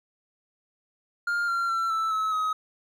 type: tone with pitch steps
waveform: triangle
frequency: 1406 / 1377.1 / 1348.7 / 1321 / 1293.8 / 1267.2 Hz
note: F6 / F6 / E6 / E6 / E6 / D#6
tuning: +11 / -25 / +39 / +3 / -33 / +31 cents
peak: -22 dBFS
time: 1.27-2.53 s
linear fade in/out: 5 ms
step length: 210 ms
effects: none